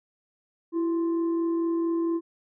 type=tone with frequency modulation; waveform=sine; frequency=333.8 Hz; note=E4; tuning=22 cents sharp; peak=-23 dBFS; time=0.72-2.21 s; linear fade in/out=50 ms; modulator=712 Hz; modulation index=0.27; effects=none